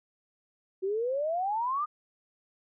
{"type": "exponential sweep", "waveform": "sine", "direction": "up", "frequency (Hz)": [370, 1244.5], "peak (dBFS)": -27, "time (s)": [0.82, 1.86], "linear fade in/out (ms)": 20, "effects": []}